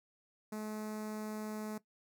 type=tone with notch filter; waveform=sawtooth; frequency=214.3 Hz; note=A3; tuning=45 cents flat; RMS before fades=-41 dBFS; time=0.52-1.78 s; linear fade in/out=5 ms; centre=3100 Hz; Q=0.85; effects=noise-tail reverb RT60 0.1 s tail -17 dB re dry